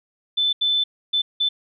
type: tone bursts at uneven times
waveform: sine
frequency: 3520 Hz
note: A7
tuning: in tune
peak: -17 dBFS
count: 4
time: 0.37-0.53 / 0.61-0.84 / 1.13-1.22 / 1.4-1.49 s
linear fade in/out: 10 ms
effects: none